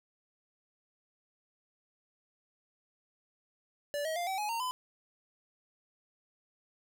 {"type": "tone with pitch steps", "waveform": "square", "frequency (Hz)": [580, 636.2, 697.8, 765.3, 839.4, 920.7, 1009.8], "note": ["D5", "D#5", "F5", "G5", "G#5", "A#5", "B5"], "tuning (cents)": [-22, 38, -2, -42, 18, -22, 38], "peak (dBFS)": -33, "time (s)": [3.94, 4.71], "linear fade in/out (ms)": 0, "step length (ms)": 110, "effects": []}